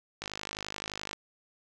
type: click train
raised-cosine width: 0.2 ms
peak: -18 dBFS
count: 48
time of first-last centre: 0.22-1.131 s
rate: 51.6 Hz
effects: none